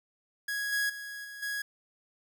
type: tone with level steps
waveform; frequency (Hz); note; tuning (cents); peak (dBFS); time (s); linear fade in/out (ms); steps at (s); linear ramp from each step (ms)
45% pulse; 1661.2; G#6; 0; -31 / -27 / -39 / -42 / -32; 0.48-1.62; 5; 0.72 / 0.89 / 1.24 / 1.42; 10
effects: none